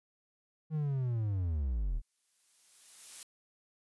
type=linear sweep; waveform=triangle; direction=down; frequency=159.1 to 33.38 Hz; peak=-28 dBFS; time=0.7-2.02 s; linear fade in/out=50 ms
type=noise with exponential growth; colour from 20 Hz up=blue; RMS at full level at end=-43 dBFS; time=1.89-3.23 s; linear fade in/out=1 ms; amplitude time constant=290 ms
effects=resampled to 24000 Hz